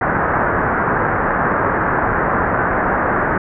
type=low-pass noise; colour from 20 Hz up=white; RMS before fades=-17 dBFS; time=0.01-3.38 s; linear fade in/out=5 ms; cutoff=1700 Hz; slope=48 dB/octave; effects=none